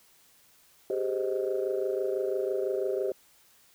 sine chord, Ab major seventh, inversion third, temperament just, 389.3 / 415.3 / 519.1 / 623 Hz, G4 / Ab4 / C5 / Eb5, -12 / 0 / -14 / +2 cents, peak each -29 / -34 / -32 / -35 dBFS, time 0.9-3.12 s, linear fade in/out 2 ms, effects tanh soft clip ceiling -18 dBFS + white hiss -61 dBFS RMS until 3.74 s

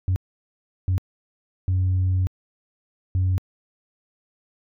sine tone bursts at uneven times, 92.5 Hz, F#2, in tune, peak -16 dBFS, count 4, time 0.08-0.16 / 0.88-0.98 / 1.68-2.27 / 3.15-3.38 s, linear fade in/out 0 ms, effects tanh soft clip ceiling -16 dBFS

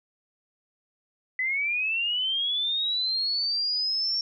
sine linear sweep, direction up, 1994 to 5500 Hz, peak -24 dBFS, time 1.39-4.21 s, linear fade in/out 2 ms, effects none

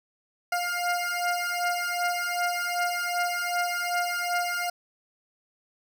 20% pulse beating tone pair, 704 / 706.6 Hz, F5 / F5, +14 / +20 cents, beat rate 2.6 Hz, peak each -24 dBFS, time 0.52-4.7 s, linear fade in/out 5 ms, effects none

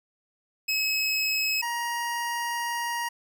25% pulse tone pair in turn, 2567 / 945.6 Hz, E7 / A#5, -47 / +24 cents, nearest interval octave + perfect fourth, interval 1729 cents, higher first, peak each -20 / -24 dBFS, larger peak first, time 0.68-1.62 / 1.62-3.09 s, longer second, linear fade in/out 10 ms, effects none

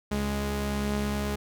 sawtooth tone pair together, 69.6 / 207.6 Hz, C#2 / G#3, +8 / 0 cents, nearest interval octave + perfect fifth, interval 1892 cents, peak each -27 / -25 dBFS, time 0.11-1.36 s, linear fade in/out 10 ms, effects none

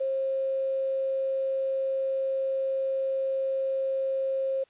sine tone with quantisation, 535 Hz, C5, 38 cents sharp, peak -25 dBFS, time 0-4.64 s, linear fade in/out 10 ms, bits 9, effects white hiss -64 dBFS RMS until 4.69 s + resampled to 8000 Hz

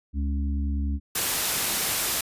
harmonic tone, 70.4 Hz, C#2, 27 cents sharp, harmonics 1 / 3 / 4, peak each -24 / -34 / -36 dBFS, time 0.13-1 s, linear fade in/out 50 ms
white noise, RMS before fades -25 dBFS, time 1.15-2.21 s, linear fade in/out 5 ms
effects resampled to 32000 Hz

